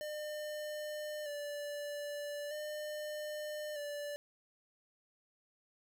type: tone with vibrato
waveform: square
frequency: 593 Hz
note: D5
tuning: 17 cents sharp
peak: -40 dBFS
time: 0.01-4.16 s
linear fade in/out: 0 ms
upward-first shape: square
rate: 0.4 Hz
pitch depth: 30 cents each way
effects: 12-bit